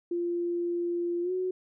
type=tone with pitch glide; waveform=sine; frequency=346.4 to 369.1 Hz; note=F4 to F#4; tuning=-14 to -4 cents; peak=-27 dBFS; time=0.11-1.51 s; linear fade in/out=5 ms; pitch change=+110 cents; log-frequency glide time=1.22-1.32 s; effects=none